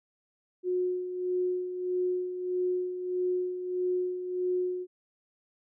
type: tone with tremolo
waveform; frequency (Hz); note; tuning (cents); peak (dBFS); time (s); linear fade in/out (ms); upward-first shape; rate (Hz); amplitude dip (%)
sine; 363.1; F#4; -33; -25; 0.63-4.87; 50; sine; 1.6; 60
effects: none